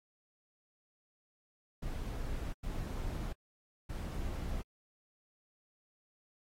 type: noise bursts at uneven times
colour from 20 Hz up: brown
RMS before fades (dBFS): -38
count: 3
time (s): 1.82-2.53 / 2.63-3.33 / 3.89-4.62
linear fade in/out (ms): 10
effects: AAC 48 kbps